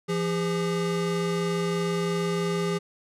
square tone pair together, 170.58 / 405.7 Hz, F3 / G#4, -40 / -41 cents, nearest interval octave + minor third, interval 1499 cents, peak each -28 dBFS, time 0.08-2.79 s, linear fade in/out 20 ms, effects low-pass 9000 Hz 12 dB/octave

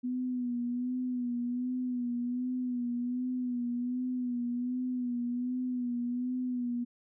sine tone with vibrato, 246.9 Hz, B3, in tune, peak -30 dBFS, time 0.03-6.85 s, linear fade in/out 20 ms, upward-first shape sine, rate 1.3 Hz, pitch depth 43 cents each way, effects none

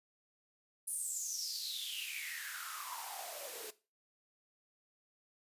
white noise with high-pass filter sweep, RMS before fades -42 dBFS, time 0.87-3.71 s, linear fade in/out 10 ms, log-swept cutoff 10000 to 410 Hz, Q 8.7, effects noise-tail reverb RT60 0.3 s tail -17 dB re dry + resampled to 32000 Hz

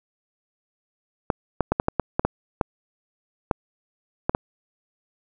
clicks, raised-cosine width 1 ms, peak -5 dBFS, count 12, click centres 1.302 / 1.607 / 1.72 / 1.799 / 1.884 / 1.997 / 2.195 / 2.25 / 2.612 / 3.512 / 4.295 / 4.349 s, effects none

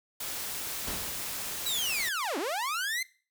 white noise, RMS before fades -36 dBFS, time 0.2-2.09 s, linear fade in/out 5 ms
pink noise with exponential decay, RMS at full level -34 dBFS, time 0.87-1.52 s, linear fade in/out 5 ms, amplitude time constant 140 ms
sawtooth linear two-way sweep, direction down then up, 3978 to 260.7 to 2108 Hz, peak -26 dBFS, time 1.66-3.03 s, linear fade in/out 5 ms, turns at 2.38 s
effects noise-tail reverb RT60 0.4 s tail -21 dB re dry

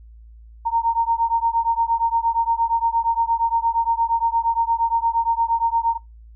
sine beating tone pair, 918 / 926.6 Hz, A#5 / A#5, -27 / -11 cents, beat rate 8.6 Hz, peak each -20 / -21 dBFS, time 0.65-5.98 s, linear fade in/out 20 ms, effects noise-tail reverb RT60 0.2 s tail -21 dB re dry + added 56 Hz sine -41 dBFS peak until 6.35 s

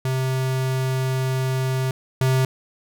square tone pair in turn, 130.81 / 130.81 Hz, C3 / C3, 0 / 0 cents, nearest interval unison, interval 0 cents, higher neither, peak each -21 / -17 dBFS, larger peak second, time 0.05-1.91 / 2.21-2.45 s, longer first, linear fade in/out 2 ms, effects none

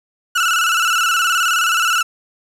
30% pulse tone with vibrato, 1392 Hz, F6, 6 cents flat, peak -11 dBFS, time 0.35-2.03 s, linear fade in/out 10 ms, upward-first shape square, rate 19 Hz, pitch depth 75 cents each way, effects low-pass 12000 Hz 12 dB/octave + 8-bit

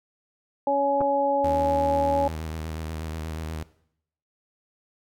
harmonic tone, 280 Hz, C#4, 18 cents sharp, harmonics 1 / 2 / 3, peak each -30 / -23 / -23 dBFS, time 0.67-2.28 s, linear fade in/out 2 ms
clicks, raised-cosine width 1 ms, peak -17 dBFS, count 2, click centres 1.007 / 1.015 s
sawtooth tone with vibrato, 79.4 Hz, D#2, 36 cents sharp, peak -27 dBFS, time 1.44-3.63 s, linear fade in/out 0 ms, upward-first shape square, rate 8.3 Hz, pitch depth 35 cents each way
effects noise-tail reverb RT60 0.7 s tail -18 dB re dry

